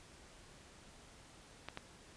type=clicks; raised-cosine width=0.3 ms; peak=-26 dBFS; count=2; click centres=1.686 / 1.774 s; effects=pink hiss -59 dBFS RMS until 2.16 s + resampled to 22050 Hz